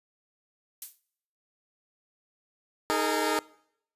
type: noise with exponential decay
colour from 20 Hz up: violet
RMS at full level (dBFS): -31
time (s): 0.82-1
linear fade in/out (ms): 2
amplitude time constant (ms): 38
type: chord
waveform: 15% pulse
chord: D# suspended fourth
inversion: none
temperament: equal with one note detuned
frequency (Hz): 311.1 / 415.3 / 456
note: D#4 / G#4 / A#4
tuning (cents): 0 / 0 / -38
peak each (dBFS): -23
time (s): 2.9-3.39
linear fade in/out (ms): 0
effects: noise-tail reverb RT60 0.7 s tail -23 dB re dry + resampled to 32000 Hz